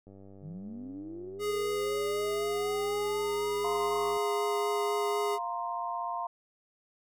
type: click train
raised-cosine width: 2 ms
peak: -39 dBFS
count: 402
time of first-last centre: 0.07-4.17 s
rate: 97.8 Hz
type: linear sweep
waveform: sine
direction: up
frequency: 141 to 1129 Hz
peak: -39 dBFS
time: 0.41-4.15 s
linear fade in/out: 50 ms
type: tone with vibrato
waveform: square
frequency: 413 Hz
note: G#4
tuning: 10 cents flat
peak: -30 dBFS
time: 1.39-5.39 s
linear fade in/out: 50 ms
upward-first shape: triangle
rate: 4 Hz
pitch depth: 8 cents each way
type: chord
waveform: sine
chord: F suspended fourth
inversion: none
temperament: just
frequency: 698.5 / 931.3 / 1047.7 Hz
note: F5 / Bb5 / C6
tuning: 0 / -2 / +2 cents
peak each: -36 dBFS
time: 3.64-6.27 s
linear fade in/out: 5 ms
effects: none